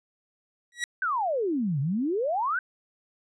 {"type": "tone with exponential growth", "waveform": "sawtooth", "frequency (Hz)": 1921, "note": "B6", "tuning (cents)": -48, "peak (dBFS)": -20, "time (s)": [0.72, 0.84], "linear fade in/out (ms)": 1, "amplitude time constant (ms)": 25}
{"type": "exponential two-way sweep", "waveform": "sine", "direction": "down then up", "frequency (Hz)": [1576, 130.81, 1576], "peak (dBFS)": -24, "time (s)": [1.02, 2.59], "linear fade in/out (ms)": 2, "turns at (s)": 1.8}
{"effects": ["resampled to 22050 Hz"]}